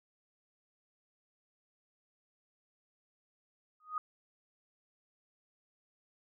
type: tone with exponential growth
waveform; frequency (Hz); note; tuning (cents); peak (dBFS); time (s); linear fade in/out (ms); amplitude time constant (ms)
sine; 1244.5; D#6; 0; -29; 3.8-3.98; 2; 38
effects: none